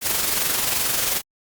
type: noise with amplitude modulation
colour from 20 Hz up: white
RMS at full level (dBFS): -20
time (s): 0.01-1.22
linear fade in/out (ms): 50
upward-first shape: sine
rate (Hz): 22.7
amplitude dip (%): 45
effects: Opus 48 kbps